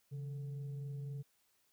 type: tone with frequency modulation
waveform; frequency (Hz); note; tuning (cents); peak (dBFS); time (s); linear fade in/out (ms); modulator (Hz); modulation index
sine; 138.59; C#3; 0; -40; 0.11-1.23; 20; 301; 0.27
effects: white hiss -75 dBFS RMS until 1.72 s